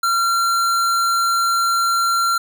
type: tone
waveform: square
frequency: 1370 Hz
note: F6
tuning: 34 cents flat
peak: -16 dBFS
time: 0.03-2.38 s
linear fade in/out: 5 ms
effects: none